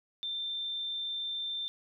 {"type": "tone", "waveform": "sine", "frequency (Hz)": 3573, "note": "A7", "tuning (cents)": 26, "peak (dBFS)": -33, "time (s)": [0.23, 1.68], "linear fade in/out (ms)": 0, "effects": []}